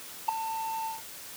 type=tone with ADSR envelope; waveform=triangle; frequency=894 Hz; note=A5; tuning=27 cents sharp; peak=-15 dBFS; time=0.28-1.02 s; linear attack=10 ms; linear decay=3 ms; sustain=-14 dB; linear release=150 ms; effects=white hiss -44 dBFS RMS until 1.36 s + high-pass 60 Hz 12 dB/octave